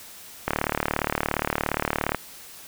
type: click train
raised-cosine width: 0.5 ms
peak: -7 dBFS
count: 63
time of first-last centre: 0.48-2.147 s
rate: 37.2 Hz
effects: white hiss -44 dBFS RMS until 2.67 s